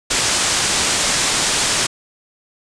white low-pass noise, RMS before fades -18 dBFS, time 0.1-1.87 s, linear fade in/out 10 ms, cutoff 8900 Hz, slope 48 dB/octave, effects none

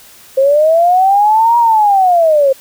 sine linear two-way sweep, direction up then down, 525 to 954 to 525 Hz, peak -6 dBFS, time 0.37-2.53 s, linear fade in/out 10 ms, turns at 1.58 s, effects white hiss -40 dBFS RMS until 2.6 s

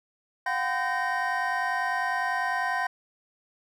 triangle tone cluster, 718 / 768 / 1015 / 1548 / 1854 Hz, F5 / G5 / B5 / G6 / A#6, +48 / -36 / +47 / -22 / -10 cents, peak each -30 dBFS, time 0.46-2.87 s, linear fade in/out 5 ms, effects none

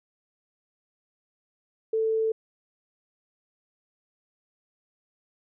sine tone, 443.2 Hz, A4, 13 cents sharp, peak -22 dBFS, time 1.93-2.32 s, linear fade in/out 5 ms, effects none

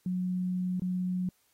sine tone with dropouts, 182.3 Hz, F#3, 25 cents flat, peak -28 dBFS, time 0.06-1.29 s, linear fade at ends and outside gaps 2 ms, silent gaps 0.797-0.819 s, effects white hiss -70 dBFS RMS until 1.53 s + AAC 48 kbps

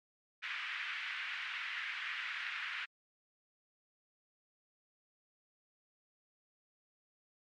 white band-pass noise, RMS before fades -41 dBFS, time 0.42-2.86 s, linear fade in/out 20 ms, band 1500 to 2500 Hz, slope 24 dB/octave, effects MP3 64 kbps

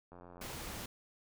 click train, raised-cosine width 1 ms, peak -39 dBFS, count 38, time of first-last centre 0.12-0.54 s, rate 88.2 Hz
pink noise, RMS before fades -44 dBFS, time 0.41-0.86 s, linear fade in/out 5 ms
effects none

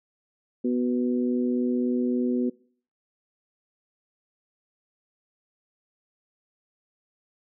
harmonic tone, 123.5 Hz, B2, in tune, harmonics 2 / 3 / 4, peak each -23 / -28 / -34 dBFS, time 0.64-2.5 s, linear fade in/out 10 ms, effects noise-tail reverb RT60 0.5 s tail -23 dB re dry

